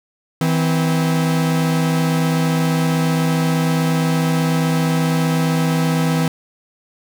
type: tone pair together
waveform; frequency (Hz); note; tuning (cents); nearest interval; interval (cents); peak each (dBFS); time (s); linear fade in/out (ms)
45% pulse; 162.3 / 257.6; E3 / C4; -27 / -27; minor sixth; 800; -16 / -21; 0.41-6.28; 2
effects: none